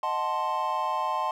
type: chord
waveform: triangle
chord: D# diminished seventh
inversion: none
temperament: equal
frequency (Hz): 622.3 / 740 / 880 / 1046.5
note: D#5 / F#5 / A5 / C6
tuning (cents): 0 / 0 / 0 / 0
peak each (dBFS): -33 / -32 / -28 / -27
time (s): 0.03-1.31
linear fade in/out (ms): 2
effects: none